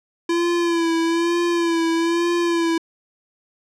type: tone with vibrato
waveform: square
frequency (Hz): 337.5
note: E4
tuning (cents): +41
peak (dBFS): -18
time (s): 0.29-2.78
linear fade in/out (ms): 5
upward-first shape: sine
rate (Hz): 1.1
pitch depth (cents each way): 41
effects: low-pass 7000 Hz 12 dB/octave